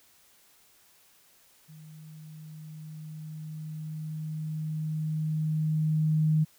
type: tone with level ramp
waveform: sine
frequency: 155.56 Hz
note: D#3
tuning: in tune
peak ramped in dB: -46 to -20 dBFS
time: 1.68-6.45 s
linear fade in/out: 20 ms
effects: white hiss -61 dBFS RMS until 6.58 s